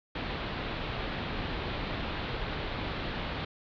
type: low-pass noise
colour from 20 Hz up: pink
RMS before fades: -35 dBFS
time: 0.15-3.45 s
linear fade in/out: 5 ms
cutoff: 4100 Hz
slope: 48 dB/octave
effects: none